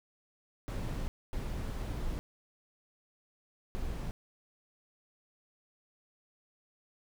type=noise bursts at uneven times; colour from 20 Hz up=brown; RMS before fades=-36 dBFS; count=3; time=0.68-1.08 / 1.33-2.19 / 3.75-4.11 s; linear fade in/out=0 ms; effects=none